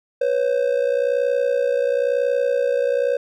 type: ring-modulated tone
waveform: triangle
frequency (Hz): 520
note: C5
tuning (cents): -11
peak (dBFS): -12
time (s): 0.21-3.17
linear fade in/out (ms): 5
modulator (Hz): 30.5
effects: none